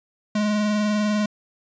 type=tone with vibrato; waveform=square; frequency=210 Hz; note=G#3; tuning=19 cents sharp; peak=-20 dBFS; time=0.35-1.26 s; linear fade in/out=5 ms; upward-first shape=triangle; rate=20 Hz; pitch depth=37 cents each way; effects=resampled to 16000 Hz